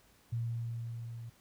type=tone with level ramp; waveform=sine; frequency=116.54 Hz; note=A#2; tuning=in tune; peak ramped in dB=-31 to -42 dBFS; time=0.32-1.3 s; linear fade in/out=10 ms; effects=pink hiss -65 dBFS RMS until 1.4 s